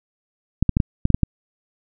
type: clicks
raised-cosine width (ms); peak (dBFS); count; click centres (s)
5; -3; 8; 0.626 / 0.693 / 0.769 / 0.802 / 1.054 / 1.103 / 1.145 / 1.233
effects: none